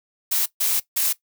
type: noise bursts at uneven times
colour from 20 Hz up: blue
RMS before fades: -21 dBFS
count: 3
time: 0.31-0.46 / 0.6-0.8 / 0.96-1.13 s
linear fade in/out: 10 ms
effects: noise-tail reverb RT60 0.1 s tail -17 dB re dry